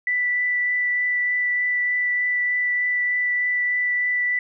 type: tone with vibrato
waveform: sine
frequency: 1975.5 Hz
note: B6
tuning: in tune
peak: -19 dBFS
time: 0.07-4.39 s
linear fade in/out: 2 ms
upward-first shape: triangle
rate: 3.3 Hz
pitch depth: 8 cents each way
effects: none